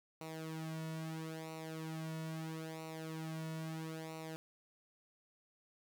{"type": "tone with flanger", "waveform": "sawtooth", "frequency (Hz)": 159.9, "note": "D#3", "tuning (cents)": 48, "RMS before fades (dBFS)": -44, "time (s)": [0.21, 4.36], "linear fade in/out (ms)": 0, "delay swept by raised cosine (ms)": [0.6, 2.5], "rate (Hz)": 0.76, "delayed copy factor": -0.75, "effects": []}